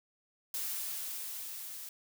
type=noise with level ramp; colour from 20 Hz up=blue; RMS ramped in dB=-36 to -45 dBFS; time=0.54-1.89 s; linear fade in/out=2 ms; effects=none